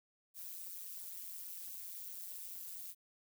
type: noise with amplitude modulation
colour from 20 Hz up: violet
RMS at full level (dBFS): -43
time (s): 0.34-2.95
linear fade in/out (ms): 50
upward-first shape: sine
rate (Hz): 182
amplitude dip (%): 100
effects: none